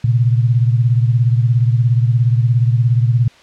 sine beating tone pair, 117.3 / 134.3 Hz, A#2 / C3, +11 / +46 cents, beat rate 17 Hz, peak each -11 / -17 dBFS, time 0.04-3.28 s, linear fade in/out 5 ms, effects white hiss -45 dBFS RMS until 3.42 s + low-pass 4000 Hz 12 dB/octave

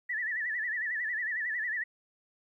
sine tone with vibrato, 1843 Hz, A#6, 20 cents flat, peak -30 dBFS, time 0.09-1.84 s, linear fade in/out 10 ms, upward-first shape sine, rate 11 Hz, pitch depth 130 cents each way, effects 12-bit

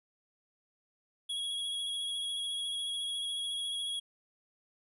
square tone with vibrato, 3322 Hz, G#7, in tune, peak -34 dBFS, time 1.29-4 s, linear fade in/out 10 ms, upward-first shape sine, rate 14 Hz, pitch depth 19 cents each way, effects resampled to 24000 Hz

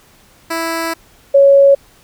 10% pulse / sine tone pair in turn, 329.6 / 555.6 Hz, E4 / C#5, 0 / +4 cents, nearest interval major sixth, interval 904 cents, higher second, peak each -9 / -4 dBFS, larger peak second, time 0.5-0.94 / 1.34-1.75 s, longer first, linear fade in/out 10 ms, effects pink hiss -48 dBFS RMS until 2.03 s

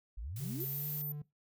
sine exponential sweep, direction up, 45.41 to 416.2 Hz, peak -39 dBFS, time 0.17-0.65 s, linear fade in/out 10 ms
blue noise, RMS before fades -48 dBFS, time 0.36-1.02 s, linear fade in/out 5 ms
triangle tone with pitch glide, 130.81 to 147.68 Hz, C3 to D3, 0 to +10 cents, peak -37 dBFS, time 0.4-1.22 s, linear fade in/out 5 ms, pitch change +210 cents, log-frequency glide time 0.59-0.87 s
sine tone, 14080 Hz, A9, in tune, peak -38 dBFS, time 0.6-1.12 s, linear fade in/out 2 ms
effects noise-tail reverb RT60 0.2 s tail -20 dB re dry

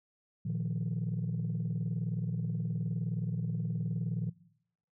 sine chord, Bb suspended fourth, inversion none, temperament equal, 116.54 / 155.56 / 174.61 Hz, Bb2 / Eb3 / F3, 0 / 0 / 0 cents, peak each -34 dBFS, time 0.45-4.3 s, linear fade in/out 10 ms, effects noise-tail reverb RT60 0.7 s tail -20 dB re dry + tanh soft clip ceiling -26 dBFS

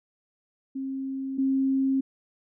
sine tone pair in turn, 268 / 268 Hz, C4 / C4, +42 / +42 cents, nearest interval unison, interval 0 cents, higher neither, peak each -29 / -21 dBFS, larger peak second, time 0.75-1.38 / 1.38-2.01 s, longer neither, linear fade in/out 10 ms, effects none

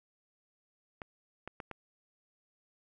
clicks, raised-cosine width 0.5 ms, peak -26 dBFS, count 4, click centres 1.018 / 1.476 / 1.602 / 1.713 s, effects none

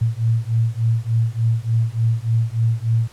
sine beating tone pair, 112.5 / 115.9 Hz, A2 / A#2, +39 / -10 cents, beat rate 3.4 Hz, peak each -19 / -19 dBFS, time 0.01-3.08 s, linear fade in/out 10 ms, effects pink hiss -48 dBFS RMS until 3.12 s + low-pass 11000 Hz 12 dB/octave

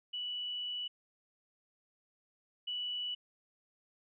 sine tone pair in turn, 2955 / 2955 Hz, F#7 / F#7, -3 / -3 cents, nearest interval unison, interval 0 cents, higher neither, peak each -36 / -35 dBFS, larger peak second, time 0.13-0.88 / 2.67-3.15 s, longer first, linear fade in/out 10 ms, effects none

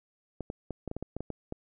clicks, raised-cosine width 2 ms, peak -22 dBFS, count 11, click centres 0.407 / 0.501 / 0.707 / 0.877 / 0.914 / 0.966 / 1.026 / 1.166 / 1.206 / 1.303 / 1.524 s, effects none

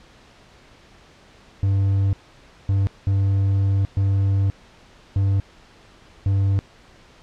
triangle tone bursts at uneven times, 98 Hz, G2, in tune, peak -14 dBFS, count 6, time 1.63-2.13 / 2.69-2.87 / 3.07-3.85 / 3.97-4.5 / 5.16-5.4 / 6.26-6.59 s, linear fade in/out 0 ms, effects pink hiss -50 dBFS RMS until 7.22 s + low-pass 5000 Hz 12 dB/octave

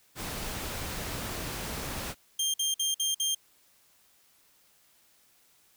pink noise, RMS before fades -36 dBFS, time 0.15-2.15 s, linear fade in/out 50 ms
20% pulse tone bursts, 3188 Hz, G7, 28 cents sharp, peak -21 dBFS, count 5, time 2.39-3.348 s, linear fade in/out 5 ms, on 150 ms, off 52 ms
effects white hiss -64 dBFS RMS until 5.76 s

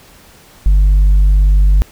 sine tone, 49 Hz, G1, in tune, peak -3 dBFS, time 0.66-1.82 s, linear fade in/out 0 ms, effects tanh soft clip ceiling -5 dBFS + pink hiss -43 dBFS RMS until 1.91 s

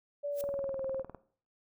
sine tone with pitch glide, 576 to 534.3 Hz, D5 to C5, -34 to +36 cents, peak -32 dBFS, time 0.23-1.03 s, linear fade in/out 20 ms, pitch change -130 cents, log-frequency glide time 0.33-0.84 s
blue noise with exponential growth, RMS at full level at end -40 dBFS, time 0.31-0.41 s, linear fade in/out 0 ms, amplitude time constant 20 ms
click train, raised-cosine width 1 ms, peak -30 dBFS, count 15, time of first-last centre 0.44-1.147 s, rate 19.8 Hz
effects noise-tail reverb RT60 0.5 s tail -17 dB re dry

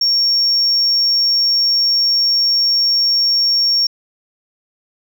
sine tone, 5520 Hz, F8, 21 cents flat, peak -10 dBFS, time 0.01-3.87 s, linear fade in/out 5 ms, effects tanh soft clip ceiling -8 dBFS

